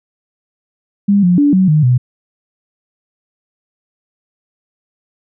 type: tone with pitch steps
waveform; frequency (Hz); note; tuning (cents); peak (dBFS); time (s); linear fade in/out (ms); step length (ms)
sine; 201.3 / 177.7 / 288.7 / 188 / 152.9 / 124.9; G3 / F3 / D4 / F#3 / D#3 / B2; +46 / +30 / -30 / +28 / -30 / +20; -7; 1.08-1.98; 10; 150
effects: none